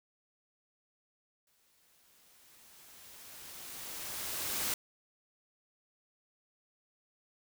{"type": "noise with exponential growth", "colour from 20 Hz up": "white", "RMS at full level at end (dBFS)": -33, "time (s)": [1.47, 4.74], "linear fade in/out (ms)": 2, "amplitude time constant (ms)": 710, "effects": []}